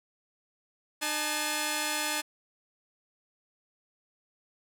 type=tone pair together; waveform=5% pulse; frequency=303.2 / 856.5 Hz; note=D#4 / A5; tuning=-45 / -47 cents; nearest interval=octave + tritone; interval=1798 cents; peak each=-21 / -19 dBFS; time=1.01-2.22 s; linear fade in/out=20 ms; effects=none